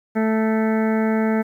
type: harmonic tone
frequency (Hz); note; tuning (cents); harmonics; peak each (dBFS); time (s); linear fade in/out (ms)
220; A3; 0; 1 / 2 / 3 / 4 / 6 / 7 / 8 / 9 / 10; -18 / -24 / -28 / -30 / -34 / -35 / -36 / -37 / -38; 0.15-1.43; 20
effects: 9-bit